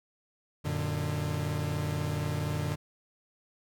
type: chord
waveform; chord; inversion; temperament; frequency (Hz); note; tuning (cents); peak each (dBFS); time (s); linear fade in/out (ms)
40% pulse; Gb augmented; none; equal with one note detuned; 92.5 / 116.54 / 149.23; Gb2 / Bb2 / D3; 0 / 0 / +28; -34 / -36 / -31; 0.64-2.76; 20
effects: none